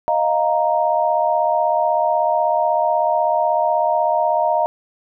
sine chord, Eb suspended second, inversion none, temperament equal, 622.3 / 698.5 / 932.3 Hz, Eb5 / F5 / Bb5, 0 / 0 / 0 cents, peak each -19 dBFS, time 0.08-4.66 s, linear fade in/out 0 ms, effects none

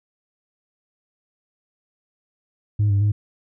sine tone with pitch steps, 104.2 / 100.1 / 104 Hz, G#2 / G2 / G#2, +6 / +37 / +3 cents, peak -13 dBFS, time 2.79-3.12 s, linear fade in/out 10 ms, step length 110 ms, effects tanh soft clip ceiling -14 dBFS

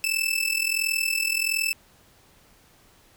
sawtooth tone with amplitude modulation, 2637 Hz, E7, in tune, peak -16 dBFS, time 0.04-1.73 s, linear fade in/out 0 ms, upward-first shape sine, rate 41.4 Hz, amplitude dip 80%, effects pink hiss -57 dBFS RMS until 3.16 s

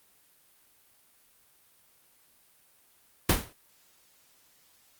pink noise with exponential decay, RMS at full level -18 dBFS, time 3.29-3.53 s, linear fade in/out 5 ms, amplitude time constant 51 ms, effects white hiss -63 dBFS RMS until 4.99 s + Opus 32 kbps

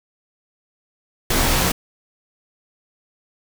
pink noise with comb filter, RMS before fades -18 dBFS, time 1.3-1.72 s, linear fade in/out 5 ms, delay 20 ms, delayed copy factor -0.9, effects none

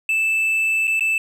triangle tone with dropouts, 2637 Hz, E7, in tune, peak -15 dBFS, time 0.09-1.18 s, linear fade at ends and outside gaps 2 ms, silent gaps 0.872-0.877 / 0.996-1.007 s, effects none

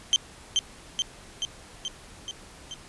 35% pulse tone with echo, 3127 Hz, G7, 5 cents flat, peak -15 dBFS, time 0.13-0.16 s, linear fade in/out 0 ms, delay 430 ms, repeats 6, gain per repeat -3 dB, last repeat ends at 2.74 s, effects pink hiss -48 dBFS RMS until 2.88 s + resampled to 24000 Hz

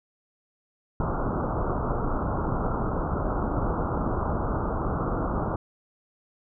pink low-pass noise, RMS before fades -27 dBFS, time 1-5.56 s, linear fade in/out 2 ms, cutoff 1400 Hz, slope 96 dB/octave, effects none

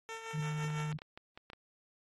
10% pulse tone with tremolo, 450.2 Hz, A4, 40 cents sharp, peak -32 dBFS, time 0.09-0.92 s, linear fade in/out 0 ms, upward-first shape sine, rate 6 Hz, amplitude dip 50%
sine tone with vibrato, 152.9 Hz, D#3, 30 cents flat, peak -34 dBFS, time 0.33-0.98 s, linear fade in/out 20 ms, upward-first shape triangle, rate 18 Hz, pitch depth 9 cents each way
clicks, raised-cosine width 0.3 ms, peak -31 dBFS, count 10, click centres 0.644 / 0.703 / 0.801 / 0.926 / 0.988 / 1.019 / 1.175 / 1.375 / 1.501 / 1.533 s
effects low-pass 9000 Hz 12 dB/octave + AAC 32 kbps

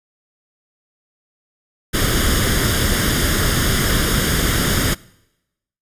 pink noise with comb filter, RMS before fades -17 dBFS, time 1.93-4.95 s, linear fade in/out 20 ms, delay 0.59 ms, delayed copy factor +0.65, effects noise-tail reverb RT60 0.9 s tail -23 dB re dry + resampled to 32000 Hz

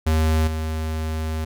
square tone with level steps, 79 Hz, D#2, 27 cents sharp, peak -17 / -24 dBFS, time 0.06-1.45 s, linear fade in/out 10 ms, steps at 0.47 s, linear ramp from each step 5 ms, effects none

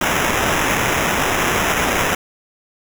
white noise with sample-and-hold, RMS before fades -18 dBFS, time 0.01-2.15 s, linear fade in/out 5 ms, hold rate 4410 Hz, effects none

